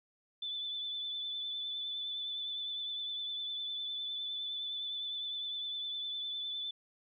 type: tone with vibrato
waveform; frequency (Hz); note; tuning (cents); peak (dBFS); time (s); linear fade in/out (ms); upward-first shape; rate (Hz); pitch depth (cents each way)
sine; 3500; A7; -10; -36; 0.42-6.71; 5; triangle; 9.8; 27
effects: none